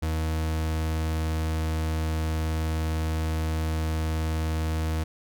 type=tone; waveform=40% pulse; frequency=79.4 Hz; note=D#2; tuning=36 cents sharp; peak=-24 dBFS; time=0.02-5.04 s; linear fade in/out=10 ms; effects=none